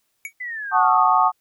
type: tone with exponential decay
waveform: square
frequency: 2251 Hz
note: C#7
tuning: 26 cents sharp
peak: -25 dBFS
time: 0.25-0.33 s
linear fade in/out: 1 ms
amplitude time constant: 17 ms
type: exponential sweep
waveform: sine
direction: down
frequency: 2035 to 1174.7 Hz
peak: -27 dBFS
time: 0.4-1.07 s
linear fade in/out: 10 ms
type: chord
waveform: sine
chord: D# half-diminished seventh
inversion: first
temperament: equal with one note detuned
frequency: 740 / 880 / 1108.7 / 1235.2 Hz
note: F#5 / A5 / C#6 / D#6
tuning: 0 / 0 / 0 / -13 cents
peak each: -19 dBFS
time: 0.71-1.32 s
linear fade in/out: 50 ms
effects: white hiss -70 dBFS RMS until 1.4 s